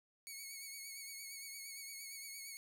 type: tone with vibrato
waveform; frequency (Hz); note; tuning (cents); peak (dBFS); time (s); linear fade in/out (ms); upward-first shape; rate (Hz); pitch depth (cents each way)
10% pulse; 2217; C#7; 0; -38; 0.27-2.57; 0; triangle; 8.7; 47
effects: none